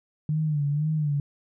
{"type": "tone with vibrato", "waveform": "sine", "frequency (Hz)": 149.7, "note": "D3", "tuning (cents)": 33, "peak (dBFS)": -22, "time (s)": [0.29, 1.2], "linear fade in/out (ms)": 2, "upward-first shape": "sine", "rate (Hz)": 2, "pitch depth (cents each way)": 79, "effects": []}